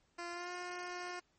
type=tone with pitch glide; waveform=10% pulse; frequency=346 to 356.8 Hz; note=F4 to F4; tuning=-16 to +37 cents; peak=-33 dBFS; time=0.18-1.2 s; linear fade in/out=10 ms; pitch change=+53 cents; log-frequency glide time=0.31-0.51 s; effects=pink hiss -75 dBFS RMS until 1.38 s + MP3 32 kbps